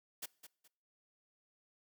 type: noise with echo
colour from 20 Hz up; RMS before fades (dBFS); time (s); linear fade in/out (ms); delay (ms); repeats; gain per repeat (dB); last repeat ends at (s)
white; -42; 0.22-0.26; 10; 210; 2; -11; 0.68
effects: noise-tail reverb RT60 0.6 s tail -24 dB re dry + high-pass 200 Hz 12 dB/octave